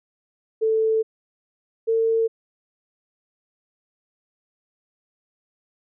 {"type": "tone pair in turn", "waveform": "sine", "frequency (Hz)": [441.9, 451.4], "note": ["A4", "A4"], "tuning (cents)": [7, 44], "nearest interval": "unison", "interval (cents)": 37, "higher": "second", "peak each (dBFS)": -17, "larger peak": "neither", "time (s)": [[0.61, 1.03], [1.87, 2.28]], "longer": "first", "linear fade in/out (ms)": 20, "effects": []}